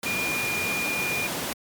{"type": "tone in noise", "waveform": "sine", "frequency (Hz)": 2420, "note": "D#7", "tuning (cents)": -49, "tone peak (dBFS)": -26, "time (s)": [0.06, 1.27], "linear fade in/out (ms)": 2, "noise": "pink", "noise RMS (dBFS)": -29, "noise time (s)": [0.03, 1.53], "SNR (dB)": 0, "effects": ["high-pass 150 Hz 12 dB/octave", "MP3 96 kbps"]}